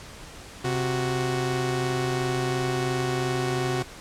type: tone pair together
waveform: sawtooth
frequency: 130.95 / 370 Hz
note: C3 / F#4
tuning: +2 / 0 cents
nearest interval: octave + tritone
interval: 1798 cents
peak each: -23 dBFS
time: 0.64-3.83 s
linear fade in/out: 10 ms
effects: pink hiss -43 dBFS RMS until 4 s + low-pass 9000 Hz 12 dB/octave